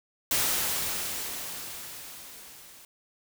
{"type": "noise with level ramp", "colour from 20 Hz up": "white", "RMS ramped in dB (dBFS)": [-25, -51], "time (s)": [0.31, 2.85], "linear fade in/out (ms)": 2, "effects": []}